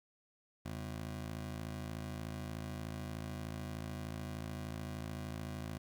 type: ring-modulated tone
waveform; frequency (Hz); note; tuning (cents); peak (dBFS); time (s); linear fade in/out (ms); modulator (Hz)
25% pulse; 110; A2; 0; -34; 0.65-5.78; 10; 26.7
effects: 12-bit